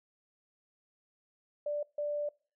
sine tone bursts at uneven times, 588 Hz, D5, 2 cents sharp, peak -31 dBFS, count 2, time 1.66-1.83 / 1.98-2.29 s, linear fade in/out 5 ms, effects noise-tail reverb RT60 0.4 s tail -25 dB re dry

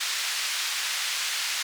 white band-pass noise, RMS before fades -29 dBFS, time 0-1.63 s, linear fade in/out 10 ms, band 1500 to 5200 Hz, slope 12 dB/octave, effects none

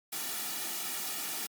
white noise with comb filter, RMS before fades -36 dBFS, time 0.12-1.47 s, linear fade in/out 10 ms, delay 1.9 ms, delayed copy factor -0.6, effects high-pass 200 Hz 12 dB/octave + MP3 96 kbps

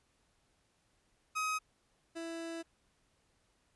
30% pulse tone pair in turn, 1264 / 331.3 Hz, D#6 / E4, +27 / +9 cents, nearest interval octave + major seventh, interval 2318 cents, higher first, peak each -30 / -37 dBFS, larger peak first, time 1.35-1.59 / 2.15-2.63 s, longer second, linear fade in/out 20 ms, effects pink hiss -74 dBFS RMS until 3.75 s + resampled to 24000 Hz

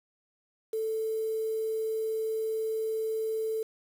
sine tone with quantisation, 441.2 Hz, A4, 5 cents sharp, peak -28 dBFS, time 0.73-3.63 s, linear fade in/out 5 ms, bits 8, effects none

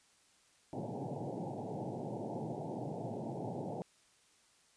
pink band-pass noise, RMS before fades -41 dBFS, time 0.73-3.82 s, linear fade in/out 0 ms, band 110 to 880 Hz, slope 96 dB/octave, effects white hiss -68 dBFS RMS until 4.76 s + resampled to 22050 Hz

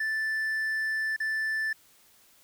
triangle tone with dropouts, 1760 Hz, A6, in tune, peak -25 dBFS, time 0-1.73 s, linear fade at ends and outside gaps 5 ms, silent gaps 1.164-1.201 s, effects white hiss -60 dBFS RMS until 2.43 s

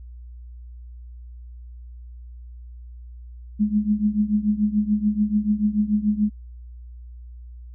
sine tone with tremolo, 210 Hz, G#3, 19 cents sharp, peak -14 dBFS, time 3.59-6.3 s, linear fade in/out 20 ms, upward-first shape triangle, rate 6.9 Hz, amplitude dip 90%, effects added 60 Hz sine -37 dBFS peak until 7.74 s

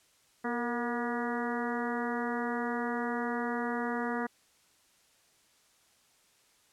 harmonic tone with a mistuned harmonic, 240.4 Hz, B3, 46 cents flat, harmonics 1 / 2 / 3 / 4 / 5 / 6 / 7 / 8, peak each -34 / -37 / -39 / -40 / -41 / -42 / -42 / -43 dBFS, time 0.44-4.27 s, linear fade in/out 10 ms, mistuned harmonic 2, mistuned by -48 cents, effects white hiss -66 dBFS RMS until 6.72 s + low-pass 10000 Hz 12 dB/octave

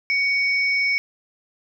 sine tone pair together, 2239 / 5308 Hz, C#7 / E8, +17 / +11 cents, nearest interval octave + minor third, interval 1494 cents, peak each -18 / -29 dBFS, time 0.1-0.98 s, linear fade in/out 0 ms, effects none

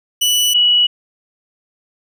sawtooth / sine tone pair in turn, 2960 / 2933 Hz, F#7 / F#7, 0 / -16 cents, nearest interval unison, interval 16 cents, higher first, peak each -9 dBFS, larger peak neither, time 0.21-0.54 / 0.54-0.87 s, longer neither, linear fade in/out 10 ms, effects none

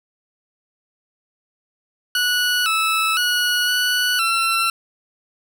20% pulse tone with pitch steps, 1471 / 1309 / 1461 / 1478 / 1349 Hz, F#6 / E6 / F#6 / F#6 / E6, -11 / -13 / -22 / -2 / +40 cents, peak -12 dBFS, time 2.15-4.7 s, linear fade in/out 2 ms, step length 510 ms, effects 8-bit

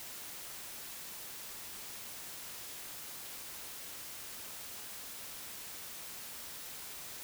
silence, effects white hiss -46 dBFS RMS until 7.23 s

